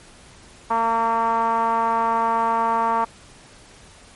5% pulse tone with low-pass filter, 228.3 Hz, A#3, 36 cents flat, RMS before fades -20 dBFS, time 0.7-3.05 s, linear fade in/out 10 ms, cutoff 1000 Hz, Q 6.3, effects pink hiss -47 dBFS RMS until 4.15 s + MP3 48 kbps

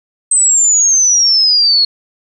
sine exponential sweep, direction down, 8260 to 4300 Hz, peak -7 dBFS, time 0.31-1.85 s, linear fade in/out 5 ms, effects none

